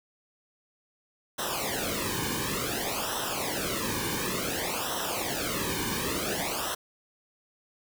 pink noise with flanger, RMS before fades -31 dBFS, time 1.38-6.75 s, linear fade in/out 10 ms, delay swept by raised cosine 0.43 to 1.53 ms, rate 0.56 Hz, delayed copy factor -0.9, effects none

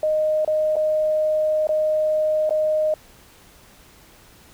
sine tone with dropouts, 618 Hz, D#5, 12 cents flat, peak -17 dBFS, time 0.03-2.94 s, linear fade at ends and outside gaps 2 ms, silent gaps 0.448-0.476 / 0.757-0.765 / 1.671-1.691 / 2.494-2.507 s, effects pink hiss -50 dBFS RMS until 4.53 s

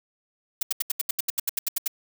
blue noise bursts, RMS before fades -24 dBFS, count 14, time 0.61-1.878 s, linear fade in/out 5 ms, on 20 ms, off 76 ms, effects none

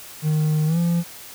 triangle tone with pitch glide, 154 to 170.87 Hz, D#3 to F3, -17 to -38 cents, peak -15 dBFS, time 0.22-1.04 s, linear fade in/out 50 ms, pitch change +179 cents, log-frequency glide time 0.66-0.78 s, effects white hiss -40 dBFS RMS until 1.34 s

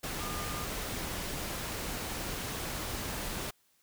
sine tone in noise, 1210 Hz, D#6, 49 cents flat, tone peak -41 dBFS, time 0.2-0.65 s, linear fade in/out 10 ms, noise pink, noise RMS -37 dBFS, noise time 0.03-3.51 s, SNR -7 dB, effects white hiss -70 dBFS RMS until 3.82 s

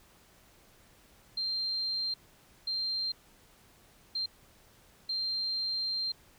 sine tone bursts at uneven times, 4168 Hz, C8, 7 cents flat, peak -30 dBFS, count 4, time 1.37-2.14 / 2.67-3.12 / 4.15-4.26 / 5.09-6.12 s, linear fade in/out 5 ms, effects pink hiss -61 dBFS RMS until 6.38 s

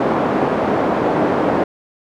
pink band-pass noise, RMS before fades -17 dBFS, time 0-1.64 s, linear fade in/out 5 ms, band 280 to 850 Hz, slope 12 dB/octave, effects none

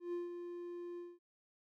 triangle tone with ADSR envelope, 349.2 Hz, F4, in tune, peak -34 dBFS, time 0-1.19 s, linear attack 130 ms, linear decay 160 ms, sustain -7 dB, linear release 210 ms, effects none

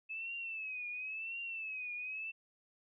sine tone with vibrato, 2597 Hz, E7, 26 cents flat, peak -39 dBFS, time 0.09-2.32 s, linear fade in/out 20 ms, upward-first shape triangle, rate 0.95 Hz, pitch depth 120 cents each way, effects none

